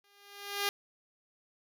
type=tone with exponential growth; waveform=5% pulse; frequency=403.6 Hz; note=G#4; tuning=49 cents flat; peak=-16 dBFS; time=0.04-0.69 s; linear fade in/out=1 ms; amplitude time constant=140 ms; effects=none